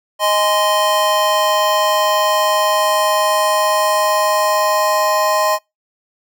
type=chord; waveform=square; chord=Ab major; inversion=second; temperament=just; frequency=623 / 830.6 / 1038.3 Hz; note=Eb5 / Ab5 / C6; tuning=+2 / 0 / -14 cents; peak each=-17 / -22 / -17 dBFS; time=0.19-5.59 s; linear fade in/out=50 ms; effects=noise-tail reverb RT60 0.2 s tail -25 dB re dry